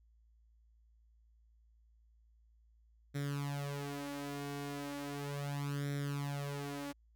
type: tone with flanger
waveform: sawtooth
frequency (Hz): 142.4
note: C#3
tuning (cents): +47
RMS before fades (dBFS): -40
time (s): 3.14-6.93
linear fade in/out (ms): 20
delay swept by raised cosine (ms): 0.53 to 4.33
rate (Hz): 0.36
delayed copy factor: +0.8
effects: added 56 Hz sine -64 dBFS peak until 7.15 s